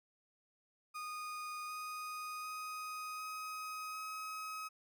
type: tone with pitch steps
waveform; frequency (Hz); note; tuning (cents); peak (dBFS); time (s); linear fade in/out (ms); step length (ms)
35% pulse; 1233 / 1242.3 / 1251.7 / 1261.1 / 1270.6; D#6 / D#6 / D#6 / D#6 / D#6; -16 / -3 / +10 / +23 / +36; -40; 0.94-4.69; 20; 750
effects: none